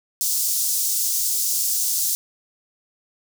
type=high-pass noise; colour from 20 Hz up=pink; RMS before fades=-22 dBFS; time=0.21-2.15 s; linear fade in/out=0 ms; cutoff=5600 Hz; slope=24 dB/octave; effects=none